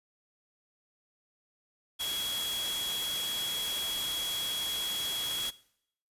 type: tone in noise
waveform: sine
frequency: 3330 Hz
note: G#7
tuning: 4 cents sharp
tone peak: -32 dBFS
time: 1.99-5.51 s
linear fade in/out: 20 ms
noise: white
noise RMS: -37 dBFS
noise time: 1.99-5.51 s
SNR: +2 dB
effects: noise-tail reverb RT60 0.7 s tail -19 dB re dry + resampled to 32000 Hz